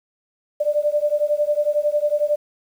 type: beating tone pair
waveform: sine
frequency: 587.3 / 598.3 Hz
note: D5 / D5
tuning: 0 / +32 cents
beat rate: 11 Hz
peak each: -20 dBFS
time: 0.6-2.36 s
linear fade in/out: 10 ms
effects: 8-bit